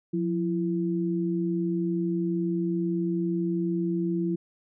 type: tone pair together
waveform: sine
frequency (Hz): 177.43 / 335.2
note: F3 / E4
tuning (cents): +28 / +29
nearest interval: major seventh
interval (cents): 1101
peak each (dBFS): -27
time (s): 0.13-4.36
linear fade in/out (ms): 10
effects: none